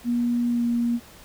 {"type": "tone with pitch glide", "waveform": "sine", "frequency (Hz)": [239.6, 236.8], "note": ["A#3", "A#3"], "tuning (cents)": [48, 27], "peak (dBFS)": -20, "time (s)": [0.04, 1], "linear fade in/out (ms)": 50, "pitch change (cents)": -21, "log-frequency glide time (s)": [0.48, 0.64], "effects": ["pink hiss -48 dBFS RMS until 1.24 s"]}